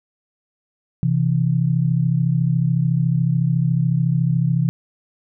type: tone pair together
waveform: sine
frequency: 130.4 / 164.3 Hz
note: C3 / E3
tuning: -5 / -5 cents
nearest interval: major third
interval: 400 cents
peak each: -18 dBFS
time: 1.03-4.69 s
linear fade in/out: 0 ms
effects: none